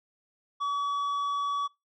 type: tone with tanh clipping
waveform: sine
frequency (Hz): 1138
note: C#6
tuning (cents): +45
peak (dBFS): -28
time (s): 0.6-1.68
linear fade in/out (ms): 20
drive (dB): 6
effects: noise-tail reverb RT60 0.2 s tail -22 dB re dry